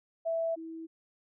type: tone pair in turn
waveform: sine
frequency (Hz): 659.3 / 325.5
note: E5 / E4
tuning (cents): 0 / -22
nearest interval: octave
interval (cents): 1222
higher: first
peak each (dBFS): -28 / -39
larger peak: first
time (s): 0.25-0.56 / 0.56-0.87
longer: neither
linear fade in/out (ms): 20
effects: none